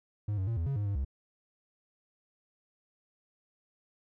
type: tone with pitch steps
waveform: triangle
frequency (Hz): 104.2 / 94.7 / 114.8 / 82.8 / 137.7 / 103.1 / 100.3 / 67.7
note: G#2 / F#2 / A#2 / E2 / C#3 / G#2 / G2 / C#2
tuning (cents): +6 / +41 / -26 / +8 / -11 / -12 / +40 / -40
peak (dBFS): -27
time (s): 0.28-1.048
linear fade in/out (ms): 5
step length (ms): 96
effects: none